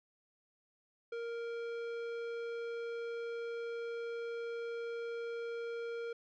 sine tone with tanh clipping, 466.2 Hz, A#4, in tune, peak -40 dBFS, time 1.12-6.13 s, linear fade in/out 5 ms, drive 14 dB, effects none

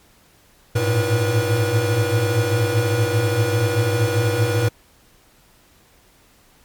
square tone cluster, 102.9 / 110.8 / 115.7 / 482.7 Hz, G#2 / A2 / A#2 / B4, -16 / +13 / -13 / -40 cents, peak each -23 dBFS, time 0.75-4.69 s, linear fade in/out 10 ms, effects pink hiss -54 dBFS RMS until 6.64 s + MP3 96 kbps

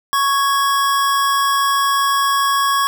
square tone pair together, 1108.7 / 1661.2 Hz, C#6 / G#6, 0 / 0 cents, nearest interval perfect fifth, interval 700 cents, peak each -15 / -24 dBFS, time 0.13-2.87 s, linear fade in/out 0 ms, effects none

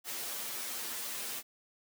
white noise with comb filter, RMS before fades -39 dBFS, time 0.04-1.43 s, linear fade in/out 50 ms, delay 8.6 ms, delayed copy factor +0.85, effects high-pass 200 Hz 12 dB/octave

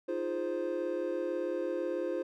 triangle chord, F minor seventh, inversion third, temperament equal, 311.1 / 349.2 / 415.3 / 523.3 Hz, Eb4 / F4 / Ab4 / C5, 0 / 0 / 0 / 0 cents, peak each -38 / -33 / -39 / -33 dBFS, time 0.08-2.23 s, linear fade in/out 10 ms, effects none

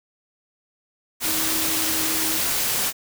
sine tone in noise, 318.2 Hz, D#4, 39 cents sharp, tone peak -31 dBFS, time 1.23-2.4 s, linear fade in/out 50 ms, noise white, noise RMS -23 dBFS, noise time 1.2-2.93 s, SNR -11 dB, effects none

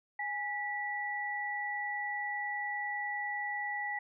sine tone pair together, 825.8 / 1955 Hz, G#5 / B6, -10 / -18 cents, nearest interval octave + minor third, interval 1492 cents, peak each -38 / -35 dBFS, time 0.19-3.99 s, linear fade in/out 5 ms, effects none

